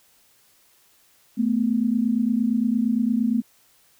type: tone pair together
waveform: sine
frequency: 220 / 248.7 Hz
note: A3 / B3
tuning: 0 / +12 cents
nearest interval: major second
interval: 212 cents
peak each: -21 / -22 dBFS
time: 1.37-3.42 s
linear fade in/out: 20 ms
effects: white hiss -59 dBFS RMS until 3.99 s